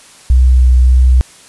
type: tone with vibrato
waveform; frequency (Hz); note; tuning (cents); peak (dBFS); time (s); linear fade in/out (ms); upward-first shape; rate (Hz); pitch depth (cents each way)
sine; 63; B1; +35; -4; 0.3-1.21; 0; triangle; 1.7; 15
effects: white hiss -40 dBFS RMS until 1.48 s + resampled to 24000 Hz